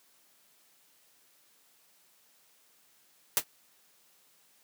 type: noise with exponential decay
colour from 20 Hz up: white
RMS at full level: -20 dBFS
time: 3.37-3.44 s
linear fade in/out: 1 ms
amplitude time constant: 15 ms
effects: white hiss -65 dBFS RMS until 4.63 s + high-pass 150 Hz 12 dB/octave